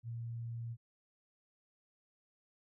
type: tone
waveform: sine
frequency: 116.54 Hz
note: A#2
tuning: in tune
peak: -39 dBFS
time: 0.03-0.77 s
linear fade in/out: 50 ms
effects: none